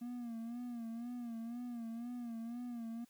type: tone with vibrato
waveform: triangle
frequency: 235.9 Hz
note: A#3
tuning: 21 cents sharp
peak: -39 dBFS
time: 0.01-3.05 s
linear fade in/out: 10 ms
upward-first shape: sine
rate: 2 Hz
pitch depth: 70 cents each way
effects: white hiss -71 dBFS RMS until 3.09 s